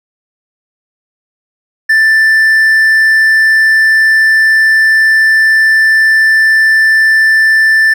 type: tone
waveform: triangle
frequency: 1769 Hz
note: A6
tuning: 9 cents sharp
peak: -3 dBFS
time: 1.89-7.94 s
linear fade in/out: 10 ms
effects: none